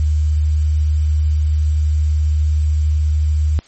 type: tone with quantisation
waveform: sine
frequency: 76 Hz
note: D#2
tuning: 40 cents flat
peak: -12 dBFS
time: 0-3.59 s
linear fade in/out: 0 ms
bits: 7
effects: white hiss -48 dBFS RMS until 3.67 s + MP3 32 kbps